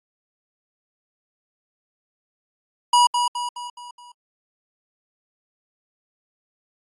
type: tone with echo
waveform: square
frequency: 969 Hz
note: B5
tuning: 33 cents flat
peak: -13 dBFS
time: 2.93-3.07 s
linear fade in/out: 5 ms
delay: 210 ms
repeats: 5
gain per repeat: -6 dB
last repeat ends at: 4.12 s
effects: AAC 32 kbps